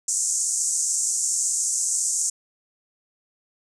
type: band-pass noise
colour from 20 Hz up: pink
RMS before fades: -24 dBFS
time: 0.08-2.3 s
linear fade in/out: 5 ms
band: 6500 to 8500 Hz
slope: 48 dB/octave
effects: none